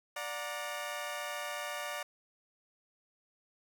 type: chord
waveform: 15% pulse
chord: D augmented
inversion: none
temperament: equal with one note detuned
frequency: 587.3 / 725.6 / 932.3 Hz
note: D5 / F#5 / A#5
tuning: 0 / -34 / 0 cents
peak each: -33 / -36 / -38 dBFS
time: 0.16-2.03 s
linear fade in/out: 5 ms
effects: none

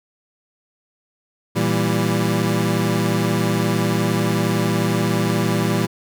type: chord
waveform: 25% pulse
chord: E diminished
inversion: second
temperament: equal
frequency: 116.54 / 164.81 / 196 Hz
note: Bb2 / E3 / G3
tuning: 0 / 0 / 0 cents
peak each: -18 dBFS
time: 1.55-5.87 s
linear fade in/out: 20 ms
effects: none

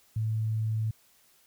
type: tone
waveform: sine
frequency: 110 Hz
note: A2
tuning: in tune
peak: -26 dBFS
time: 0.16-0.91 s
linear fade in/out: 5 ms
effects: white hiss -63 dBFS RMS until 1.46 s

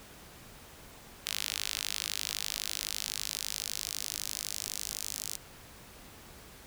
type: tone with high-pass filter sweep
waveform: sawtooth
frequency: 51.91 Hz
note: G#1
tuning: in tune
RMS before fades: -37 dBFS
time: 1.26-5.36 s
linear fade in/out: 0 ms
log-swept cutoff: 3300 to 6200 Hz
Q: 1.2
effects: pink hiss -52 dBFS RMS until 6.66 s

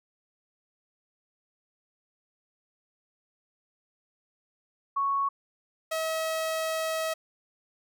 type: tone pair in turn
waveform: sine / sawtooth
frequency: 1108.7 / 641.5 Hz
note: C#6 / E5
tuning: 0 / -47 cents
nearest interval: major sixth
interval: 947 cents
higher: first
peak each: -24 dBFS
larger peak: neither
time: 4.96-5.29 / 5.91-7.14 s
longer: second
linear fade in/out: 10 ms
effects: none

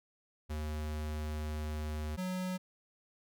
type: tone pair in turn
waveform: square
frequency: 76.3 / 184.17 Hz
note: D#2 / F#3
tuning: -33 / -8 cents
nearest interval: octave + minor third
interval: 1525 cents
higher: second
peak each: -36 / -35 dBFS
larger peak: second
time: 0.49-2.17 / 2.17-2.58 s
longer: first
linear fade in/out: 20 ms
effects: none

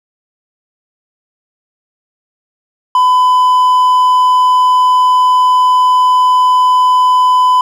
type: tone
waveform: triangle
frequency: 1005 Hz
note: B5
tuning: 30 cents sharp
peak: -4 dBFS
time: 2.95-7.61 s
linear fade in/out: 2 ms
effects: none

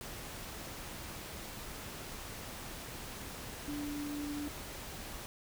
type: tone in noise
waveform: sine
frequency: 291.8 Hz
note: D4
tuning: 11 cents flat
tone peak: -37 dBFS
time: 3.68-4.48 s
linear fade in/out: 0 ms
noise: pink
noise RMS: -45 dBFS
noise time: 0.01-5.26 s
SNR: +5 dB
effects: none

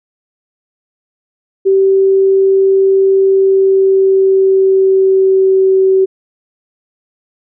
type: tone with pitch glide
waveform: sine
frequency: 386.7 to 381.2 Hz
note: G4 to G4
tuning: -24 to -48 cents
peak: -6 dBFS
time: 1.65-6.06 s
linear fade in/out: 20 ms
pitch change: -24 cents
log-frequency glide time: 3.23-5.79 s
effects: none

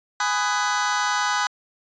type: chord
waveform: sawtooth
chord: G# minor seventh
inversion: none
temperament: just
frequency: 830.6 / 996.7 / 1245.9 / 1495.1 Hz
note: G#5 / B5 / D#6 / F#6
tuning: 0 / +16 / +2 / +18 cents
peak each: -22 dBFS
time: 0.2-1.47 s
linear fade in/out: 2 ms
effects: resampled to 16000 Hz

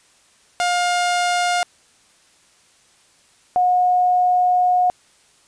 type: tone pair in turn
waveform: sawtooth / sine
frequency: 709 / 724.3 Hz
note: F5 / F#5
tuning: +26 / -37 cents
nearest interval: unison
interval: 37 cents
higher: second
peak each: -13 dBFS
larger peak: neither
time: 0.6-1.63 / 3.56-4.9 s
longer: second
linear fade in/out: 0 ms
effects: white hiss -55 dBFS RMS until 5.47 s + resampled to 22050 Hz

